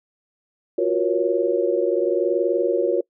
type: chord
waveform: sine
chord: Gb major seventh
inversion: third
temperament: equal with one note detuned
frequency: 349.2 / 370 / 476.2 / 554.4 Hz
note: F4 / Gb4 / Bb4 / Db5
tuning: 0 / 0 / +37 / 0 cents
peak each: -23 dBFS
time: 0.78-3.01 s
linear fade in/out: 5 ms
effects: noise-tail reverb RT60 0.1 s tail -24 dB re dry

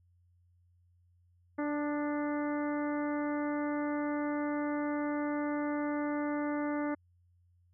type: harmonic tone with a mistuned harmonic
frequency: 293.7 Hz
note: D4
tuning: in tune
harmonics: 1 / 2 / 3 / 4 / 5 / 6 / 7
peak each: -32 / -38 / -42 / -44 / -46 / -48 / -49 dBFS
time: 1.58-6.95 s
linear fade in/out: 10 ms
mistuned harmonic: 4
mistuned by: +22 cents
effects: added 88 Hz sine -64 dBFS peak until 7.73 s

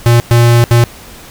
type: tone bursts at uneven times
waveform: square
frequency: 118.5 Hz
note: A#2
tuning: 29 cents sharp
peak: -5 dBFS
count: 3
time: 0.06-0.2 / 0.31-0.64 / 0.71-0.84 s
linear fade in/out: 0 ms
effects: pink hiss -34 dBFS RMS until 1.3 s

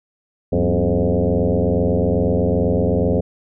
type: tone with frequency modulation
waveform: sine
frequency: 164.81 Hz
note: E3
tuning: in tune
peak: -14 dBFS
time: 0.52-3.21 s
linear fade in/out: 10 ms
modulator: 88 Hz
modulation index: 4.8
effects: none

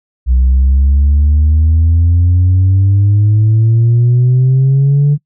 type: exponential sweep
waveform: sine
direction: up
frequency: 61.8 to 146.9 Hz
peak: -4 dBFS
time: 0.26-5.18 s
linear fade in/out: 50 ms
effects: noise-tail reverb RT60 0.1 s tail -24 dB re dry + tanh soft clip ceiling -4 dBFS

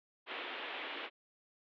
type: band-pass noise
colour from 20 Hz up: white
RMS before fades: -43 dBFS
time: 0.26-1.1 s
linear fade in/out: 50 ms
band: 260 to 3400 Hz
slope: 48 dB/octave
effects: none

